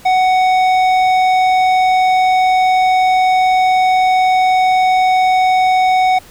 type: tone with tanh clipping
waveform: triangle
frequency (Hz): 744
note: F#5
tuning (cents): +9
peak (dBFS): -11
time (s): 0.05-6.19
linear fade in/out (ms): 10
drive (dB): 16
effects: pink hiss -41 dBFS RMS until 6.3 s